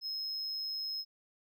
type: tone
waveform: triangle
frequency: 5150 Hz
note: E8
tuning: 41 cents flat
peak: -34 dBFS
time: 0.01-1.05 s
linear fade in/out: 50 ms
effects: none